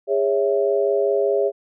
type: chord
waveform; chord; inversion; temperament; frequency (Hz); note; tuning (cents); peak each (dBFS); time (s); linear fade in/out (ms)
sine; C# minor; second; equal with one note detuned; 408.4 / 554.4 / 659.3; G#4 / C#5 / E5; -29 / 0 / 0; -19 / -21 / -24; 0.07-1.52; 50
effects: none